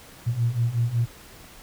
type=beating tone pair; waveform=sine; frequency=114.9 / 120.3 Hz; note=A#2 / B2; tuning=-25 / -45 cents; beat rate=5.4 Hz; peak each=-25 / -22 dBFS; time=0.26-1.06 s; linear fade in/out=20 ms; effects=tanh soft clip ceiling -13 dBFS + pink hiss -47 dBFS RMS until 1.62 s